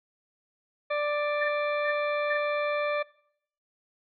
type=harmonic tone; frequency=589 Hz; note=D5; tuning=5 cents sharp; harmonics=1 / 2 / 3 / 4 / 6 / 7; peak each=-27 / -33 / -37 / -35 / -45 / -52 dBFS; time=0.9-3.03 s; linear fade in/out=10 ms
type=tone bursts; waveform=sine; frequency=1787 Hz; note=A6; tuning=26 cents sharp; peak=-28 dBFS; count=3; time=1.4-2.382 s; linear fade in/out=20 ms; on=94 ms; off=350 ms
effects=noise-tail reverb RT60 0.7 s tail -23 dB re dry